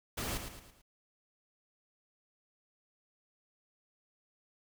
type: noise with echo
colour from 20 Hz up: pink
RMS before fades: -37 dBFS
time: 0.17-0.38 s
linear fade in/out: 10 ms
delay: 110 ms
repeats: 4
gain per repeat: -7 dB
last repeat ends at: 0.82 s
effects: none